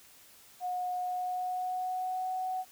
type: tone with pitch glide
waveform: sine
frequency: 725 to 744.5 Hz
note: F#5 to F#5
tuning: -35 to +11 cents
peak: -31 dBFS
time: 0.6-2.65 s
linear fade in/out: 50 ms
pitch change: +46 cents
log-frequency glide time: 0.98-2.32 s
effects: white hiss -57 dBFS RMS until 2.71 s